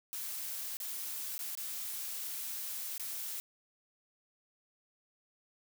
blue noise with dropouts, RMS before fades -40 dBFS, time 0.13-3.4 s, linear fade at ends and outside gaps 0 ms, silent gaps 0.77-0.802 / 1.38-1.391 / 1.552-1.574 / 2.979-2.997 s, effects none

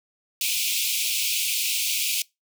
pink high-pass noise, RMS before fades -25 dBFS, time 0.41-2.22 s, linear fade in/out 2 ms, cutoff 2300 Hz, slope 96 dB/octave, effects noise-tail reverb RT60 0.2 s tail -23 dB re dry

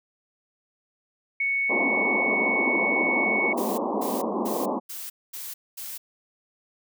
sine tone, 2217 Hz, C#7, in tune, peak -22 dBFS, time 1.4-3.53 s, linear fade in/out 5 ms
pink band-pass noise, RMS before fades -27 dBFS, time 1.69-4.8 s, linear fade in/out 20 ms, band 200 to 1100 Hz, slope 96 dB/octave
blue noise bursts, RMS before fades -36 dBFS, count 6, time 3.57-5.98 s, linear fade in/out 10 ms, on 210 ms, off 230 ms
effects none

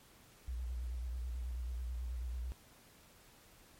sine tone with vibrato, 60.9 Hz, B1, 24 cents flat, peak -37 dBFS, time 0.48-2.52 s, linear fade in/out 0 ms, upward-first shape sine, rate 9.2 Hz, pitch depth 75 cents each way, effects pink hiss -62 dBFS RMS until 3.79 s + MP3 64 kbps

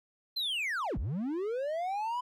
triangle linear two-way sweep, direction down then up, 4186 to 40.3 to 1007 Hz, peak -29 dBFS, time 0.36-2.21 s, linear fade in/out 10 ms, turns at 0.98 s, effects none

